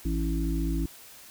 harmonic tone, 54.7 Hz, A1, 9 cents flat, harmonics 1 / 3 / 5 / 6, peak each -27 / -33 / -33 / -34 dBFS, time 0.05-0.86 s, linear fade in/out 5 ms, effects white hiss -49 dBFS RMS until 1.3 s

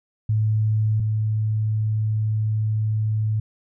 sine tone pair in turn, 108.3 / 108.3 Hz, A2 / A2, -27 / -27 cents, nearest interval unison, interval 0 cents, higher neither, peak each -17 / -19 dBFS, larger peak first, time 0.29-1 / 1-3.4 s, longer second, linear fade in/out 5 ms, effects none

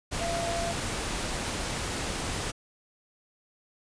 sine tone in noise, 680 Hz, F5, 46 cents flat, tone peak -30 dBFS, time 0.2-0.73 s, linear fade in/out 20 ms, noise pink, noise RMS -32 dBFS, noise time 0.11-2.52 s, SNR -1 dB, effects resampled to 22050 Hz

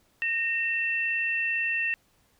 sine tone pair together, 1848.7 / 2689 Hz, A#6 / E7, -15 / +34 cents, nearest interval tritone, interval 649 cents, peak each -28 / -27 dBFS, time 0.22-1.94 s, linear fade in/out 0 ms, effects pink hiss -66 dBFS RMS until 2.39 s

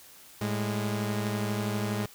sawtooth tone pair together, 108.97 / 205.7 Hz, A2 / G#3, -16 / -16 cents, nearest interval major seventh, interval 1100 cents, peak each -27 dBFS, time 0.41-2.06 s, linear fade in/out 5 ms, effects white hiss -52 dBFS RMS until 2.14 s

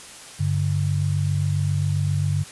sine tone pair together, 97.62 / 145.1 Hz, G2 / D3, -7 / -21 cents, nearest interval perfect fifth, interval 686 cents, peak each -22 / -22 dBFS, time 0.39-2.44 s, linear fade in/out 20 ms, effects white hiss -41 dBFS RMS until 2.51 s + resampled to 24000 Hz

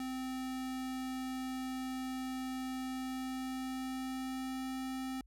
square tone with pitch glide, 259.2 to 261.5 Hz, C4 to C4, -16 to -1 cents, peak -38 dBFS, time 0-5.21 s, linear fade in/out 2 ms, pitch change +15 cents, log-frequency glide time 2.8-4.77 s, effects added 50 Hz sine -59 dBFS peak until 5.26 s

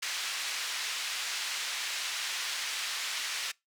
pink band-pass noise, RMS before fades -35 dBFS, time 0.02-3.52 s, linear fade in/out 10 ms, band 2000 to 6500 Hz, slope 12 dB/octave, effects noise-tail reverb RT60 0.2 s tail -23 dB re dry

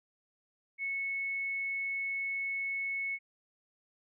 sine tone, 2202 Hz, C#7, 12 cents flat, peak -32 dBFS, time 0.78-3.19 s, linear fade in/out 50 ms, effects none

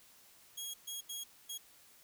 15% pulse tone bursts at uneven times, 3297 Hz, G#7, 13 cents flat, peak -33 dBFS, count 4, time 0.57-0.74 / 0.87-1.01 / 1.09-1.24 / 1.49-1.58 s, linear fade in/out 10 ms, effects white hiss -62 dBFS RMS until 2.03 s

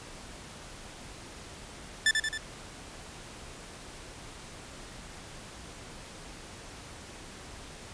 sawtooth tone with echo, 1760 Hz, A6, in tune, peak -17 dBFS, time 2.06-2.11 s, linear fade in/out 2 ms, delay 89 ms, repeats 3, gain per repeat -4 dB, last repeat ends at 2.377 s, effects pink hiss -46 dBFS RMS until 7.93 s + resampled to 22050 Hz

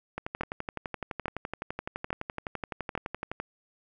two click trains, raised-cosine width 0.5 ms, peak -15 / -18 dBFS, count 4 / 39, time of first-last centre 0.41-2.952 / 0.18-3.4 s, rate 1.18 / 11.8 Hz, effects none

